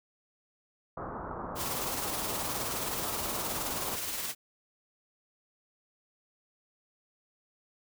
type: low-pass noise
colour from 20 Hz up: white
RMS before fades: -39 dBFS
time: 0.97-3.96 s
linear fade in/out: 5 ms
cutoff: 1300 Hz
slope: 48 dB/octave
type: noise with tremolo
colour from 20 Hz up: white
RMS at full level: -34 dBFS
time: 1.55-4.35 s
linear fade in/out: 50 ms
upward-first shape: sine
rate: 19 Hz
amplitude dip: 35%
effects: none